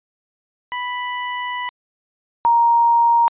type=tone pair in turn; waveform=25% pulse / sine; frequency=987.8 / 935.9 Hz; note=B5 / A#5; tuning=0 / +7 cents; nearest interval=minor second; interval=93 cents; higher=first; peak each=-19 / -11 dBFS; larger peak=second; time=0.72-1.69 / 2.45-3.28 s; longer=first; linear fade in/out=0 ms; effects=resampled to 8000 Hz